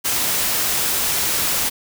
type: noise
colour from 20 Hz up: white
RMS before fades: -20 dBFS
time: 0.04-1.7 s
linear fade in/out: 20 ms
effects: none